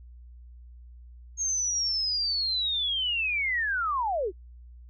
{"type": "linear sweep", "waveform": "sine", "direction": "down", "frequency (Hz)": [6520, 330], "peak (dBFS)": -25, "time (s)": [1.37, 4.32], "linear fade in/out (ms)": 50, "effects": ["noise-tail reverb RT60 0.1 s tail -24 dB re dry", "added 60 Hz sine -45 dBFS peak until 4.89 s"]}